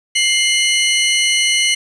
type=tone pair together; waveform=sawtooth; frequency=2106 / 2960 Hz; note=C7 / F#7; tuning=+11 / 0 cents; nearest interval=tritone; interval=589 cents; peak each=-12 dBFS; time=0.15-1.75 s; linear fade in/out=10 ms; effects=resampled to 24000 Hz + 7-bit